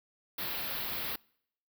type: band-stop noise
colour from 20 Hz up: white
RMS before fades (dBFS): -36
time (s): 0.38-1.16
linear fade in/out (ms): 5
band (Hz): 4700 to 12000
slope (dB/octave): 48
effects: noise-tail reverb RT60 0.7 s tail -26 dB re dry